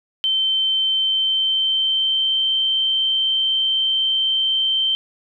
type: tone with pitch glide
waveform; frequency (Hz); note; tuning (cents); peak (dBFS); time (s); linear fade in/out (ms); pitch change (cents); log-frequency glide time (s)
sine; 3100 to 3118; G7 to G7; -20 to -10; -16; 0.24-4.95; 0; +10; 0.96-2.44
effects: none